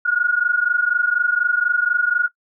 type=tone pair together; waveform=sine; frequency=1427 / 1451.1 Hz; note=F6 / F#6; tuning=+37 / -34 cents; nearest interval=unison; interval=29 cents; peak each=-18 dBFS; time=0.05-2.28 s; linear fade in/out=10 ms; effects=noise-tail reverb RT60 0.1 s tail -20 dB re dry